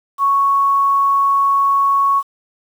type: tone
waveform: sine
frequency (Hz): 1108.7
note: C#6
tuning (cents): 0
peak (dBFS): -11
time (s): 0.18-2.23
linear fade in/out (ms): 50
effects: 7-bit